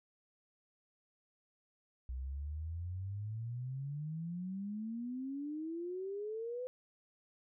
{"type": "exponential sweep", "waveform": "sine", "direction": "up", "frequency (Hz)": [61.74, 510], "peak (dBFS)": -38, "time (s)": [2.09, 6.67], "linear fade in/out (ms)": 0, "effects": []}